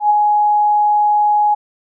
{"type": "tone with ADSR envelope", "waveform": "sine", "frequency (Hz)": 836, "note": "G#5", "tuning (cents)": 11, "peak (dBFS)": -7, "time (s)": [0, 1.55], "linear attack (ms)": 100, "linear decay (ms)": 17, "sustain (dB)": -3, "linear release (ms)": 14, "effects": []}